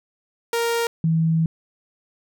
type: tone pair in turn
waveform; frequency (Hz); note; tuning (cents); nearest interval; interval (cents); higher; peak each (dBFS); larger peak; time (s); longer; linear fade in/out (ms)
sawtooth / sine; 466.2 / 162.37; A#4 / E3; 0 / -26; octave + tritone; 1826; first; -16; neither; 0.53-0.87 / 1.04-1.46; second; 2
effects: none